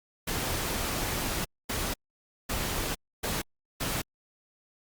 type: noise bursts at uneven times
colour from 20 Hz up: pink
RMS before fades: -31 dBFS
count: 5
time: 0.27-1.45 / 1.69-1.94 / 2.49-2.95 / 3.23-3.42 / 3.8-4.02 s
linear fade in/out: 10 ms
effects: Opus 48 kbps